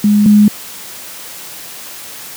sine tone pair in turn, 207.7 / 208.6 Hz, G#3 / G#3, 0 / +8 cents, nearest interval unison, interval 8 cents, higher second, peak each -6 / -3 dBFS, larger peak second, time 0.04-0.26 / 0.26-0.48 s, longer neither, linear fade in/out 2 ms, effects white hiss -30 dBFS RMS until 2.36 s + high-pass 100 Hz 12 dB/octave

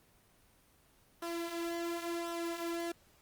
sawtooth tone with flanger, 339.3 Hz, F4, 50 cents flat, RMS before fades -38 dBFS, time 1.22-2.92 s, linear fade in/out 5 ms, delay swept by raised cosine 0.43 to 5.13 ms, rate 0.93 Hz, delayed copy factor -0.6, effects pink hiss -66 dBFS RMS until 3.21 s + Opus 24 kbps

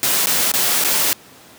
white noise with dropouts, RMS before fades -17 dBFS, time 0.03-1.13 s, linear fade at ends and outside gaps 0 ms, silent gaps 0.259-0.27 / 0.517-0.538 / 0.839-0.847 s, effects pink hiss -44 dBFS RMS until 1.58 s + high-pass 150 Hz 12 dB/octave

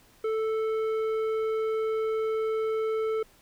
sine tone with tanh clipping, 440 Hz, A4, in tune, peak -27 dBFS, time 0.24-3.23 s, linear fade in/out 5 ms, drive 10 dB, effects pink hiss -59 dBFS RMS until 3.41 s

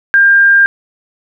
sine tone, 1600 Hz, G6, 35 cents sharp, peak -4 dBFS, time 0.14-0.66 s, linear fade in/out 0 ms, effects none

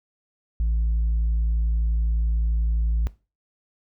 sine tone with tanh clipping, 55.8 Hz, A1, 25 cents sharp, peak -20 dBFS, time 0.6-3.07 s, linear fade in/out 0 ms, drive 1 dB, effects noise-tail reverb RT60 0.3 s tail -18 dB re dry

